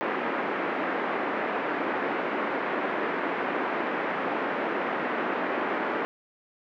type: band-pass noise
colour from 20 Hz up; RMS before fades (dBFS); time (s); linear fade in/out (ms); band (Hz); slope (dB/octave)
pink; -29; 0.01-6.05; 0; 260 to 2100; 24
effects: none